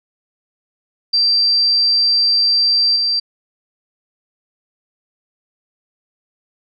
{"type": "tone with level steps", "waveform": "sine", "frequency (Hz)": 4699, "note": "D8", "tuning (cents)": 0, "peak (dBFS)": [-11, -14], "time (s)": [1.13, 3.2], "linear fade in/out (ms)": 10, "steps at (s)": 2.96, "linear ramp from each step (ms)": 2, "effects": []}